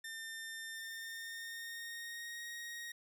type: tone with pitch glide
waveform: sawtooth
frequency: 1800 to 1876.4 Hz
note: A6 to A#6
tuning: +39 to +11 cents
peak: -40 dBFS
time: 0.04-2.92 s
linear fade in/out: 5 ms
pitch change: +72 cents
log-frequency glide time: 0.74-2.45 s
effects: none